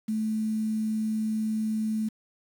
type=tone with quantisation; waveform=sine; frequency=217.8 Hz; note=A3; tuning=17 cents flat; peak=-25 dBFS; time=0.08-2.09 s; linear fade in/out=10 ms; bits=8; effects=none